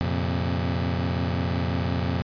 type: chord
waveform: 25% pulse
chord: F suspended fourth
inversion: none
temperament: equal with one note detuned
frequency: 87.31 / 116.54 / 133.79 Hz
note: F2 / Bb2 / C3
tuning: 0 / 0 / +39 cents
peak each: -22 / -26 / -27 dBFS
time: 0.01-2.22 s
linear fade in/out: 0 ms
effects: resampled to 11025 Hz